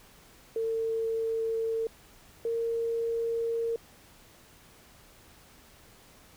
sine tone pair in turn, 451 / 460.7 Hz, A4 / A#4, +43 / -20 cents, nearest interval unison, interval 37 cents, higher second, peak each -27 dBFS, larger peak neither, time 0.56-1.87 / 2.45-3.76 s, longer neither, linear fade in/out 2 ms, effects pink hiss -56 dBFS RMS until 6.36 s

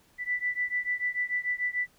sine beating tone pair, 1975.5 / 1982.3 Hz, B6 / B6, 0 / +6 cents, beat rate 6.8 Hz, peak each -30 / -31 dBFS, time 0.18-1.88 s, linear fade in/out 50 ms, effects pink hiss -63 dBFS RMS until 1.98 s

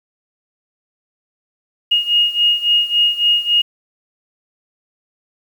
sine beating tone pair, 2861 / 2864.6 Hz, F7 / F7, +41 / +43 cents, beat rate 3.6 Hz, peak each -14 / -17 dBFS, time 1.91-3.62 s, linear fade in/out 10 ms, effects 7-bit

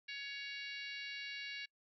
harmonic tone, 560 Hz, C#5, 18 cents sharp, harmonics 3 / 4 / 5 / 6 / 7 / 8 / 9 / 10, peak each -49 / -47 / -49 / -59 / -51 / -53 / -64 / -63 dBFS, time 0.08-1.66 s, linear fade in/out 10 ms, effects noise-tail reverb RT60 0.1 s tail -26 dB re dry

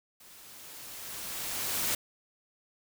white noise with level ramp, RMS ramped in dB -54 to -29 dBFS, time 0.2-1.95 s, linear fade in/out 5 ms, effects none

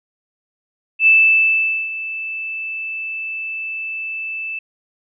sine tone with ADSR envelope, 2637 Hz, E7, in tune, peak -7 dBFS, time 0.99-4.59 s, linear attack 78 ms, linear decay 820 ms, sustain -16 dB, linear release 5 ms, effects none

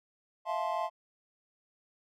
triangle chord, F major seventh, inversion third, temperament just, 654.8 / 698.5 / 873.1 / 1047.7 Hz, E5 / F5 / A5 / C6, -12 / 0 / -14 / +2 cents, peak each -34 dBFS, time 0.45-0.9 s, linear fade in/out 50 ms, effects none

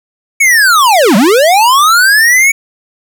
square linear two-way sweep, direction down then up, 2259 to 178.6 to 2259 Hz, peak -5 dBFS, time 0.4-2.52 s, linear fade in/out 10 ms, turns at 1.16 s, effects none

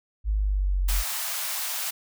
sine exponential sweep, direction down, 52.9 to 43.65 Hz, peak -21 dBFS, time 0.24-1.04 s, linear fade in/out 50 ms
white high-pass noise, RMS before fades -30 dBFS, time 0.88-1.91 s, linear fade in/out 10 ms, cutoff 630 Hz, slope 48 dB/octave
effects none

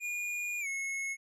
square tone with pitch glide, 2434 to 2181 Hz, D#7 to C#7, -39 to -29 cents, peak -34 dBFS, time 0-1.17 s, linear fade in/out 50 ms, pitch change -190 cents, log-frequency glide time 0.6-0.67 s, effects low-pass 11000 Hz 12 dB/octave

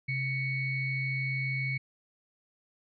triangle ring-modulated tone, 1046.5 Hz, C6, in tune, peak -24 dBFS, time 0.08-1.78 s, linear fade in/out 10 ms, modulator 1180 Hz, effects resampled to 11025 Hz

